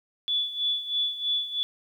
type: tone with tremolo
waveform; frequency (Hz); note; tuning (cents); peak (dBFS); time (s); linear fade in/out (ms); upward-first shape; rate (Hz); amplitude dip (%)
sine; 3444; A7; -38; -22; 0.28-1.63; 0; sine; 3.1; 75
effects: 10-bit